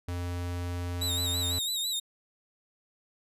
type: tone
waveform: square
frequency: 88 Hz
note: F2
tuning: 14 cents sharp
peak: -32 dBFS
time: 0.08-1.59 s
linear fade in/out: 5 ms
type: tone with vibrato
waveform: sawtooth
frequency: 3822 Hz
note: A#7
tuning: 43 cents sharp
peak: -26 dBFS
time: 1.01-2 s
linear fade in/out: 10 ms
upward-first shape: sine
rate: 6 Hz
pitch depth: 79 cents each way
effects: resampled to 32000 Hz

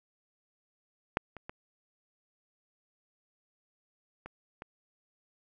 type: clicks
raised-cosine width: 0.5 ms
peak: -11 / -29 / -25 / -28 / -27 dBFS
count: 5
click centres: 1.171 / 1.367 / 1.495 / 4.26 / 4.621 s
effects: none

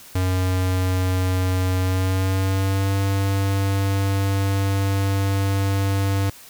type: tone with pitch glide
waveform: square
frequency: 92.5 to 98 Hz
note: F#2 to G2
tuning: 0 to 0 cents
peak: -19 dBFS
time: 0.15-6.3 s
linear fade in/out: 5 ms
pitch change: +100 cents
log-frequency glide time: 1.79-2.94 s
effects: white hiss -44 dBFS RMS until 6.49 s

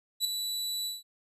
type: tone with ADSR envelope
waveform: sawtooth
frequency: 3951 Hz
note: B7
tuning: in tune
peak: -20 dBFS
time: 0.2-1.03 s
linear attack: 49 ms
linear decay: 3 ms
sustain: -8 dB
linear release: 170 ms
effects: resampled to 32000 Hz

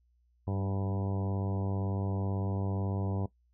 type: harmonic tone with a mistuned harmonic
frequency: 98 Hz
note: G2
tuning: in tune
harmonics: 1 / 2 / 3 / 4 / 5 / 6 / 7 / 8 / 9 / 10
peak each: -31 / -37 / -41 / -43 / -45 / -47 / -48 / -49 / -50 / -51 dBFS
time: 0.47-3.26 s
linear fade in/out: 5 ms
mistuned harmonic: 2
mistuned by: -29 cents
effects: noise-tail reverb RT60 0.1 s tail -17 dB re dry + added 60 Hz sine -66 dBFS peak until 3.53 s

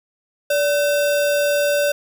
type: tone with sample-and-hold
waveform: sine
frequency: 579 Hz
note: D5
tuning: 25 cents flat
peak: -15 dBFS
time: 0.5-1.92 s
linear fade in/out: 5 ms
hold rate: 2100 Hz
effects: none

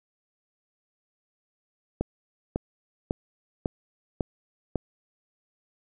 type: click train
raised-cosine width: 2 ms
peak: -12 dBFS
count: 6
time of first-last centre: 2.01-4.757 s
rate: 1.82 Hz
effects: none

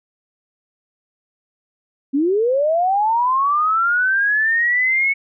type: linear sweep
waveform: sine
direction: up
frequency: 261.6 to 2217 Hz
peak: -14 dBFS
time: 2.13-5.14 s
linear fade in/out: 20 ms
effects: none

